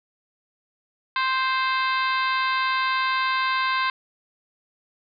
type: harmonic tone with a mistuned harmonic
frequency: 523.3 Hz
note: C5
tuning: in tune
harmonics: 2 / 3 / 4 / 5 / 6 / 7 / 8 / 9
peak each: -23 / -27 / -30 / -32 / -38 / -35 / -35 / -40 dBFS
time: 1.16-3.9 s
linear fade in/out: 2 ms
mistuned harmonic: 8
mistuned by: -46 cents
effects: none